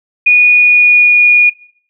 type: tone with pitch glide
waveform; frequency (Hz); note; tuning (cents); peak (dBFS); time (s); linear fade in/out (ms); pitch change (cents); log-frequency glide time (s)
sine; 2459 to 2443; D#7 to D#7; -21 to -32; -3; 0.26-1.5; 10; -11; 0.51-1.33
effects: noise-tail reverb RT60 0.6 s tail -21 dB re dry